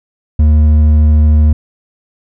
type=tone with hard clipping; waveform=sine; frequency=76.1 Hz; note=D#2; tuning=38 cents flat; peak=-6 dBFS; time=0.39-1.53 s; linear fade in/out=5 ms; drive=5 dB; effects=none